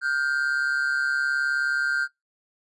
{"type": "tone pair together", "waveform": "triangle", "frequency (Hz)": [1419.9, 1559], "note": ["F6", "G6"], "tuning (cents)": [28, -10], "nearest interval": "major second", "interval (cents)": 162, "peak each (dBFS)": -23, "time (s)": [0.01, 2.08], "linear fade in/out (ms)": 50, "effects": ["noise-tail reverb RT60 0.2 s tail -26 dB re dry", "resampled to 24000 Hz"]}